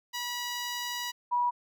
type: tone pair in turn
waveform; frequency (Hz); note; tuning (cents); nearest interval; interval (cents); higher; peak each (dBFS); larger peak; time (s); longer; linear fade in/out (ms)
10% pulse / sine; 971 / 971; B5 / B5; -30 / -30; unison; 0; neither; -24; neither; 0.13-1.12 / 1.31-1.51; first; 20
effects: none